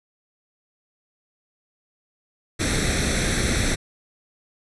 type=noise with comb filter; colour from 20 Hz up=pink; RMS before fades=-22 dBFS; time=2.59-3.76 s; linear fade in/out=20 ms; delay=0.51 ms; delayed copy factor=+0.7; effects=resampled to 24000 Hz